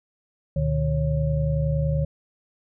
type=tone cluster; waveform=sine; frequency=71.3 / 120.1 / 150.8 / 551 Hz; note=C#2 / B2 / D3 / C#5; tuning=+49 / -48 / +46 / -11 cents; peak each=-26 / -31 / -22 / -30 dBFS; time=0.56-2.05 s; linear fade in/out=5 ms; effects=none